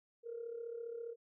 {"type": "tone with amplitude modulation", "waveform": "sine", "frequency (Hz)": 466.2, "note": "A#4", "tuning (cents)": 0, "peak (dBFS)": -38, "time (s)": [0.23, 1.16], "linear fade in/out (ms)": 50, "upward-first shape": "sine", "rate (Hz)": 34.9, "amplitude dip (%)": 65, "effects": ["tanh soft clip ceiling -34 dBFS"]}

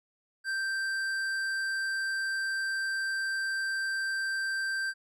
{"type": "tone with tanh clipping", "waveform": "triangle", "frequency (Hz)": 1568, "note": "G6", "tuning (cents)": 0, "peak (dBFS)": -31, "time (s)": [0.44, 4.94], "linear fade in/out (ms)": 50, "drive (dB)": 16, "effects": []}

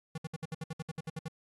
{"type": "tone bursts", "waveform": "square", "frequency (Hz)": 160, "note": "D#3", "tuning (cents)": 49, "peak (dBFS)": -36, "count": 13, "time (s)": [0.15, 1.283], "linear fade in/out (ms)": 5, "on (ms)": 29, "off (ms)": 63, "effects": ["AAC 32 kbps"]}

